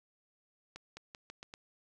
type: accelerating click train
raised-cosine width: 0.2 ms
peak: -29 dBFS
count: 6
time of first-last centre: 0.76-1.539 s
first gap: 210 ms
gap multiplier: 0.85
effects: none